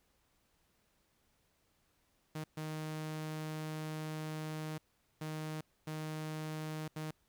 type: tone bursts at uneven times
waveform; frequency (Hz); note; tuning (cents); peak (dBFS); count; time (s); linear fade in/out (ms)
sawtooth; 155.56; D#3; 0; -35; 5; 2.35-2.44 / 2.57-4.78 / 5.21-5.61 / 5.87-6.88 / 6.96-7.11; 5
effects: pink hiss -75 dBFS RMS until 7.28 s